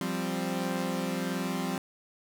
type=chord; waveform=sawtooth; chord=F suspended second; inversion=none; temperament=equal; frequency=174.61 / 196 / 261.6 Hz; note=F3 / G3 / C4; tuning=0 / 0 / 0 cents; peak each=-30 dBFS; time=0.01-1.78 s; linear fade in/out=2 ms; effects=none